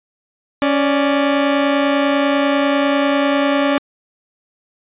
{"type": "tone pair together", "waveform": "sawtooth", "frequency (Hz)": [278.6, 587.3], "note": ["C#4", "D5"], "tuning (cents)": [9, 0], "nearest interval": "octave + minor second", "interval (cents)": 1291, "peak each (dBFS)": [-11, -14], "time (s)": [0.62, 3.78], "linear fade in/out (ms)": 0, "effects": ["resampled to 8000 Hz"]}